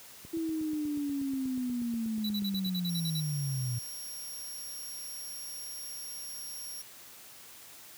click train, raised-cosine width 3 ms, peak -35 dBFS, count 21, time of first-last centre 0.25-2.663 s, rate 8.29 Hz
sine linear sweep, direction down, 330.5 to 118.4 Hz, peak -30 dBFS, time 0.33-3.79 s, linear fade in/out 10 ms
square tone bursts, 3946 Hz, B7, 2 cents flat, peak -35 dBFS, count 10, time 2.24-3.203 s, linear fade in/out 5 ms, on 54 ms, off 47 ms
10% pulse tone, 5588 Hz, F8, in tune, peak -34 dBFS, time 2.89-6.82 s, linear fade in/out 5 ms
effects white hiss -51 dBFS RMS until 7.97 s + high-pass 60 Hz 12 dB/octave

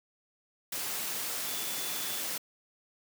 sine tone in noise, 3469 Hz, A7, 25 cents flat, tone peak -44 dBFS, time 1.47-2.21 s, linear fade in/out 5 ms, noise white, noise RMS -35 dBFS, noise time 0.72-2.38 s, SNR -12 dB, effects high-pass 150 Hz 12 dB/octave

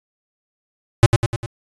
square tone with echo, 116 Hz, A#2, 8 cents flat, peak -6 dBFS, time 1.03-1.06 s, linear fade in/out 0 ms, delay 100 ms, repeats 4, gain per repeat -5 dB, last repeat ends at 1.46 s, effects resampled to 24000 Hz

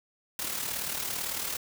white noise with amplitude modulation, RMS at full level -31 dBFS, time 0.39-1.57 s, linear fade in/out 2 ms, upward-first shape sine, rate 37.9 Hz, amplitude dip 55%, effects none

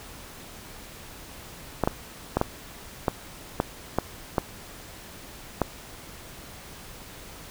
clicks, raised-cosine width 1 ms, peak -7 dBFS, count 9, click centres 1.837 / 1.875 / 2.37 / 2.414 / 3.082 / 3.601 / 3.986 / 4.382 / 5.617 s, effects pink hiss -44 dBFS RMS until 7.5 s

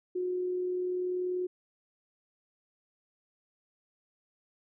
sine tone with amplitude modulation, 362.9 Hz, F#4, 34 cents flat, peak -28 dBFS, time 0.15-1.47 s, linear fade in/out 10 ms, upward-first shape sine, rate 40.4 Hz, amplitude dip 25%, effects none

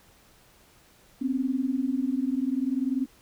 sine tone pair together, 252.8 / 273.2 Hz, B3 / C#4, +41 / -25 cents, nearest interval minor second, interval 134 cents, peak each -27 dBFS, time 1.21-3.06 s, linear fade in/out 10 ms, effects pink hiss -58 dBFS RMS until 3.21 s

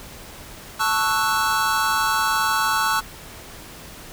square chord, F# minor seventh, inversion first, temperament equal, 880 / 1108.7 / 1318.5 / 1480 Hz, A5 / C#6 / E6 / F#6, 0 / 0 / 0 / 0 cents, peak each -25 dBFS, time 0.79-3.01 s, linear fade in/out 20 ms, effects pink hiss -40 dBFS RMS until 4.12 s

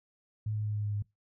sine tone with pitch steps, 107.2 / 106.34 / 105.48 / 104.63 / 103.79 / 102.95 Hz, A2 / G#2 / G#2 / G#2 / G#2 / G#2, -45 / +41 / +27 / +13 / -1 / -15 cents, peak -30 dBFS, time 0.46-1.024 s, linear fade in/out 5 ms, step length 94 ms, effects noise-tail reverb RT60 0.2 s tail -23 dB re dry

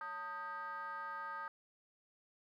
sine tone with frequency modulation, 1244.5 Hz, D#6, in tune, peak -40 dBFS, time 0.01-1.48 s, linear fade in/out 2 ms, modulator 342 Hz, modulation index 1.1, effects tanh soft clip ceiling -37 dBFS + 13-bit

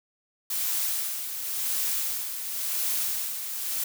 blue noise with tremolo, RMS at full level -27 dBFS, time 0.5-3.84 s, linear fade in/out 5 ms, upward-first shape sine, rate 0.93 Hz, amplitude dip 55%, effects none

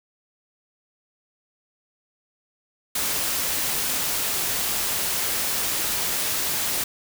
white noise, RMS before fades -25 dBFS, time 2.95-6.84 s, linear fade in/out 5 ms, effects none

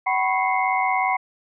sine tone cluster, 754 / 984 / 1089 / 2078 / 2175 Hz, F#5 / B5 / C#6 / C7 / C#7, +32 / -7 / -31 / -12 / -33 cents, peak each -22 / -24 / -28 / -27 / -28 dBFS, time 0.06-1.17 s, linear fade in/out 10 ms, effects none

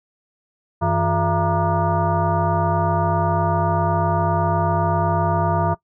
sine tone with frequency modulation, 420.9 Hz, G#4, 23 cents sharp, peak -16 dBFS, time 0.81-5.75 s, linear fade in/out 20 ms, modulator 258 Hz, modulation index 2.7, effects noise-tail reverb RT60 0.1 s tail -20 dB re dry

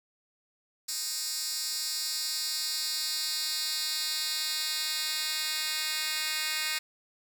10% pulse tone with high-pass filter sweep, 310.2 Hz, D#4, 5 cents flat, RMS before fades -32 dBFS, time 0.88-6.79 s, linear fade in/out 10 ms, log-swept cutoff 5800 to 2800 Hz, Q 1.9, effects none

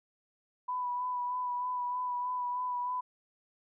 sine tone with vibrato, 990 Hz, B5, 4 cents sharp, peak -31 dBFS, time 0.68-3.01 s, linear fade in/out 10 ms, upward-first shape sine, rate 3.2 Hz, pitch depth 21 cents each way, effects none

